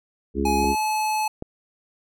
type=harmonic tone; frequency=69 Hz; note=C#2; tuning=7 cents flat; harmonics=1 / 3 / 4 / 5 / 6; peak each=-27 / -27 / -27 / -27 / -27 dBFS; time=0.34-0.76 s; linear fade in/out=50 ms
type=tone with pitch glide; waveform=square; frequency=840 to 860.1 Hz; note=G#5 to A5; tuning=+19 to -40 cents; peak=-22 dBFS; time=0.45-1.28 s; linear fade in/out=5 ms; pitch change=+41 cents; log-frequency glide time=0.57-0.73 s
type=clicks; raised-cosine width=2 ms; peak=-17 dBFS; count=2; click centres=0.643 / 1.424 s
effects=none